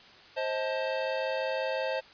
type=chord; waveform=square; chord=A diminished; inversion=first; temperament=just; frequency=528 / 633.6 / 880 Hz; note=C5 / Eb5 / A5; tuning=+16 / +31 / 0 cents; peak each=-32 / -35 / -38 dBFS; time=0.36-2.01 s; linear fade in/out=20 ms; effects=white hiss -53 dBFS RMS until 2.13 s + resampled to 11025 Hz